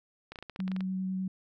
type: clicks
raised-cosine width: 0.3 ms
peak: -26 dBFS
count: 11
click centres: 0.32 / 0.358 / 0.388 / 0.426 / 0.497 / 0.561 / 0.603 / 0.679 / 0.717 / 0.764 / 0.807 s
type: tone with vibrato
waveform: sine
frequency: 187.9 Hz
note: F#3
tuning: 27 cents sharp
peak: -30 dBFS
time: 0.59-1.28 s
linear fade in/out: 5 ms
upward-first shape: triangle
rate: 9.9 Hz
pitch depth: 11 cents each way
effects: none